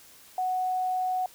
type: tone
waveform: sine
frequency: 740 Hz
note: F#5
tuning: in tune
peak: -25 dBFS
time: 0.38-1.26 s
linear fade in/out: 2 ms
effects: white hiss -53 dBFS RMS until 1.34 s